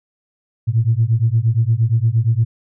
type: beating tone pair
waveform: sine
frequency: 110 / 118.6 Hz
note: A2 / A#2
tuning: 0 / +30 cents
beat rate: 8.6 Hz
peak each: -15 dBFS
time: 0.67-2.45 s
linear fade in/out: 20 ms
effects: tanh soft clip ceiling -5 dBFS